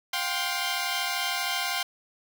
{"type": "chord", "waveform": "10% pulse", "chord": "F suspended second", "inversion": "none", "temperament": "equal with one note detuned", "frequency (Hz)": [708.6, 784, 1046.5], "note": ["F5", "G5", "C6"], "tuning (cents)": [25, 0, 0], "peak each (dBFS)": -23, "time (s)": [0.13, 1.83], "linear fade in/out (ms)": 5, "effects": []}